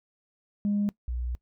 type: tone pair in turn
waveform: sine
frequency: 204.7 / 60.86 Hz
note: G#3 / B1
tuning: -25 / -25 cents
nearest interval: octave + major sixth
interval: 2100 cents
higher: first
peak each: -22 / -28 dBFS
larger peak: first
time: 0.65-0.89 / 1.08-1.35 s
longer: second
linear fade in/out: 0 ms
effects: noise-tail reverb RT60 0.1 s tail -21 dB re dry + tanh soft clip ceiling -20 dBFS